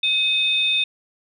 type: tone pair together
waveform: sine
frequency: 2547 / 3615 Hz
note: D#7 / A7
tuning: +40 / +46 cents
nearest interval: tritone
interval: 606 cents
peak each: -21 / -18 dBFS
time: 0.03-0.84 s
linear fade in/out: 5 ms
effects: tanh soft clip ceiling -9 dBFS